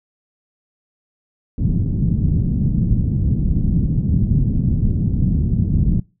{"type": "low-pass noise", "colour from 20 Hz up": "white", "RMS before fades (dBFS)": -17, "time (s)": [1.58, 6], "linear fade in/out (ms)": 5, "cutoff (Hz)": 190, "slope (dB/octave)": 24, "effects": ["noise-tail reverb RT60 0.3 s tail -23 dB re dry"]}